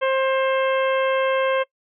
harmonic tone, 530 Hz, C5, 22 cents sharp, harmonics 1 / 2 / 3 / 4 / 5 / 6, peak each -19 / -25 / -29 / -31 / -33 / -35 dBFS, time 0.01-1.64 s, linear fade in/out 20 ms, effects noise-tail reverb RT60 0.1 s tail -23 dB re dry

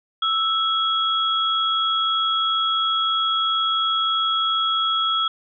sine tone pair together, 1318.5 / 3322 Hz, E6 / G#7, 0 / 0 cents, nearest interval octave + major third, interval 1600 cents, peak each -21 dBFS, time 0.22-5.28 s, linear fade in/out 5 ms, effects none

